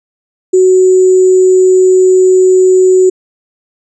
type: tone with sample-and-hold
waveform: sine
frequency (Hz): 372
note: F#4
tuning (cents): +9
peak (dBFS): -3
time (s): 0.53-3.1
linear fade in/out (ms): 10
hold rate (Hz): 7350
effects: resampled to 22050 Hz